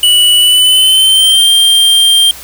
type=tone with pitch glide; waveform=square; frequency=2950 to 3180 Hz; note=F#7 to G7; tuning=-6 to +24 cents; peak=-5 dBFS; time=0.03-2.31 s; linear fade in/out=2 ms; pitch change=+130 cents; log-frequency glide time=0.37-1.5 s; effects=added 60 Hz sine -40 dBFS peak until 2.43 s + white hiss -30 dBFS RMS until 2.43 s